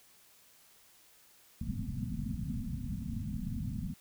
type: low-pass noise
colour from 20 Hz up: white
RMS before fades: -37 dBFS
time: 1.61-3.94 s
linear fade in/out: 5 ms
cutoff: 250 Hz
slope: 96 dB/octave
effects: white hiss -62 dBFS RMS until 4 s